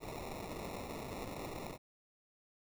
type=noise with sample-and-hold; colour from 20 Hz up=violet; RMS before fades=-44 dBFS; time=0-1.78 s; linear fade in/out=50 ms; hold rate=1575 Hz; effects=none